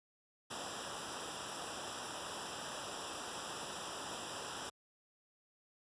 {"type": "noise with comb filter", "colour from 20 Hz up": "pink", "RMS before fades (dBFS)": -44, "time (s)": [0.5, 4.7], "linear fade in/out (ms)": 10, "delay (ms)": 0.46, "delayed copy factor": -0.9, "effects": ["high-pass 60 Hz 12 dB/octave", "resampled to 22050 Hz"]}